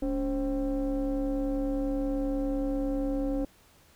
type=tone with frequency modulation; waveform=sine; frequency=282.1 Hz; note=C#4; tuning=30 cents sharp; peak=-25 dBFS; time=0.02-3.45 s; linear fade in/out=5 ms; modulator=247 Hz; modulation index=0.95; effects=tanh soft clip ceiling -23 dBFS + pink hiss -60 dBFS RMS until 3.95 s